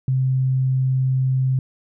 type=tone; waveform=sine; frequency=130.81 Hz; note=C3; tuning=in tune; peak=-16 dBFS; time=0.08-1.59 s; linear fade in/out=2 ms; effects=none